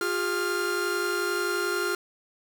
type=tone cluster; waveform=45% pulse; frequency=354.8 / 406.1 / 1397 Hz; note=F4 / G#4 / F6; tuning=+27 / -39 / 0 cents; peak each=-30 / -31 / -29 dBFS; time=0.01-1.95 s; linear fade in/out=2 ms; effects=none